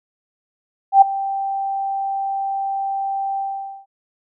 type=tone with ADSR envelope; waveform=sine; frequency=784 Hz; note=G5; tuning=in tune; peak=-3 dBFS; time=0.92-3.86 s; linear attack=96 ms; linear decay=10 ms; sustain=-17 dB; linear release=480 ms; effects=none